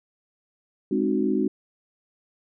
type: chord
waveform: sine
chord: Ab dominant seventh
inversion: none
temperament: equal with one note detuned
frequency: 207.7 / 261.6 / 306.5 / 370 Hz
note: Ab3 / C4 / Eb4 / Gb4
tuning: 0 / 0 / -26 / 0 cents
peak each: -26 dBFS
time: 0.91-1.48 s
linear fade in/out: 5 ms
effects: none